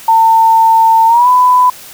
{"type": "tone with pitch glide", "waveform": "sine", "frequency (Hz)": [900, 998.6], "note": ["A5", "B5"], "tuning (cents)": [39, 19], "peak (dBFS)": -4, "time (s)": [0.08, 1.7], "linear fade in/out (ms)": 5, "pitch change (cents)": 180, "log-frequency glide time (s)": [1.06, 1.28], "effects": ["white hiss -33 dBFS RMS until 1.93 s"]}